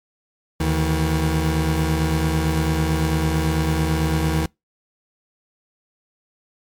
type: tone pair together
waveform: 25% pulse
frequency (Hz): 75.51 / 160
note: D2 / D#3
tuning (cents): +49 / +49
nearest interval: octave + minor second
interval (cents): 1300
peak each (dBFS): -17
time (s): 0.6-4.46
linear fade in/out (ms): 5
effects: noise-tail reverb RT60 0.2 s tail -26 dB re dry + MP3 96 kbps